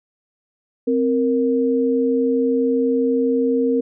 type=tone pair together; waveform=sine; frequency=261.6 / 466.1 Hz; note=C4 / A#4; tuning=0 / 0 cents; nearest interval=minor seventh; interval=1000 cents; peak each=-18 dBFS; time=0.87-3.81 s; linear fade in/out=10 ms; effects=none